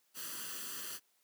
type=noise with comb filter; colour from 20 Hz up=white; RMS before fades=-43 dBFS; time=0.14-1 s; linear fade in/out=50 ms; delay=0.66 ms; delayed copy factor=+0.75; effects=white hiss -74 dBFS RMS until 1.23 s + high-pass 200 Hz 12 dB/octave